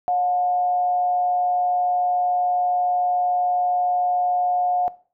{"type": "tone with frequency modulation", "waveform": "sine", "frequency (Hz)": 720, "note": "F#5", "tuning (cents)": -47, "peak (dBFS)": -18, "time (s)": [0.08, 4.88], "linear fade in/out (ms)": 0, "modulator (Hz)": 153, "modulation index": 0.26, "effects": ["noise-tail reverb RT60 0.4 s tail -18 dB re dry"]}